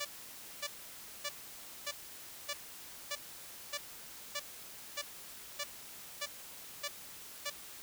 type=tone bursts; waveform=5% pulse; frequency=581 Hz; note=D5; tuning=19 cents flat; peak=-24 dBFS; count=13; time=0-7.503 s; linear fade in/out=10 ms; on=51 ms; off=570 ms; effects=white hiss -50 dBFS RMS until 7.82 s